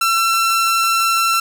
sawtooth tone, 1347 Hz, E6, 37 cents sharp, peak -10 dBFS, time 0.01-1.4 s, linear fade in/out 5 ms, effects none

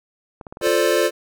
clicks, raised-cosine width 1 ms, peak -21 dBFS, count 6, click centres 0.412 / 0.468 / 0.525 / 0.571 / 0.614 / 0.67 s
square chord, D minor seventh, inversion first, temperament equal, 349.2 / 440 / 523.3 / 587.3 Hz, F4 / A4 / C5 / D5, 0 / 0 / 0 / 0 cents, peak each -22 dBFS, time 0.61-1.11 s, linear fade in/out 50 ms
effects none

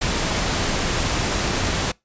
pink noise, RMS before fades -22 dBFS, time 0.01-1.92 s, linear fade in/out 10 ms, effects noise-tail reverb RT60 0.2 s tail -24 dB re dry + resampled to 16000 Hz

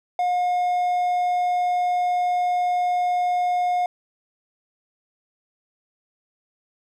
triangle tone, 717 Hz, F5, 45 cents sharp, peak -17 dBFS, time 0.19-3.86 s, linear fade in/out 2 ms, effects none

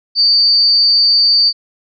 sine tone with amplitude modulation, 4600 Hz, D8, 37 cents flat, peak -5 dBFS, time 0.15-1.53 s, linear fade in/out 50 ms, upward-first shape sine, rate 286 Hz, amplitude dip 55%, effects none

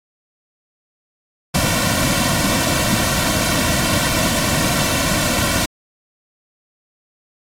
pink noise with comb filter, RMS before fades -17 dBFS, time 1.54-5.66 s, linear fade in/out 10 ms, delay 2.4 ms, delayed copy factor -0.95, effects low-pass 12000 Hz 12 dB/octave + AAC 64 kbps

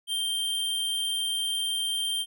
square tone, 3161 Hz, G7, 14 cents sharp, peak -27 dBFS, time 0.07-2.26 s, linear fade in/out 50 ms, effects none

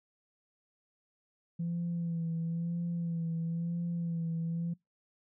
sine tone with vibrato, 168.2 Hz, E3, 35 cents sharp, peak -30 dBFS, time 1.59-4.74 s, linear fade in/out 10 ms, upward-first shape sine, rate 1 Hz, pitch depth 36 cents each way, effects noise-tail reverb RT60 0.2 s tail -26 dB re dry + tanh soft clip ceiling -28 dBFS

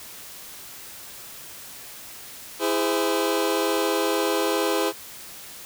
sawtooth chord, E augmented, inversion none, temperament just, 329.6 / 412 / 515 Hz, E4 / G#4 / B#4, 0 / -14 / -28 cents, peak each -22 / -21 / -22 dBFS, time 2.59-4.93 s, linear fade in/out 50 ms, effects white hiss -41 dBFS RMS until 5.65 s

